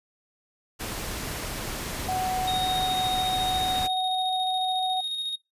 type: noise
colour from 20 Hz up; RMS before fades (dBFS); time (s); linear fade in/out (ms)
pink; -33; 0.79-3.88; 20
type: tone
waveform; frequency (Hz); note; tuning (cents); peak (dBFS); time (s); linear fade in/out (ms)
sine; 745; F#5; +12; -25; 2.08-5.01; 10
type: tone with tremolo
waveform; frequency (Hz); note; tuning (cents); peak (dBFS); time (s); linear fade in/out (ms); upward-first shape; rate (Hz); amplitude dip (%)
triangle; 3729; A#7; 0; -25; 2.47-5.36; 10; square; 14; 30
effects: noise-tail reverb RT60 0.2 s tail -24 dB re dry + resampled to 32000 Hz